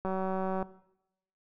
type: click train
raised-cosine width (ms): 1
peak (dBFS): -20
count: 110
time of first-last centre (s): 0.05-0.627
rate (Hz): 189
effects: noise-tail reverb RT60 0.8 s tail -18 dB re dry